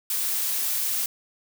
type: noise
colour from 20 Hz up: blue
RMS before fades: -26 dBFS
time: 0.1-1.06 s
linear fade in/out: 2 ms
effects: none